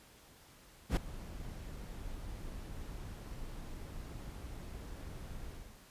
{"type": "noise with ADSR envelope", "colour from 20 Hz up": "brown", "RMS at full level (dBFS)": -25, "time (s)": [0.89, 5.8], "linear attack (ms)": 79, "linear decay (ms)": 3, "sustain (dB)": -20, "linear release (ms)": 300, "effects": ["pink hiss -60 dBFS RMS until 5.9 s", "resampled to 32000 Hz"]}